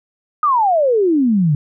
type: exponential sweep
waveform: sine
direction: down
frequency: 1262 to 140.2 Hz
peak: -11 dBFS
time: 0.43-1.55 s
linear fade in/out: 2 ms
effects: none